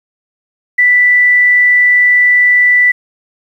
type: tone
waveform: sine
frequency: 1975.5 Hz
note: B6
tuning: in tune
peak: -5 dBFS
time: 0.78-2.92 s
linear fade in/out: 10 ms
effects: 7-bit